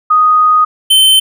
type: tone pair in turn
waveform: sine / square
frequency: 1244.5 / 3084 Hz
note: D#6 / G7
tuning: 0 / -29 cents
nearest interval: octave + major third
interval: 1571 cents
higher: second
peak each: -5 dBFS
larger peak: neither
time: 0.1-0.65 / 0.9-1.2 s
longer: first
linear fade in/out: 10 ms
effects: none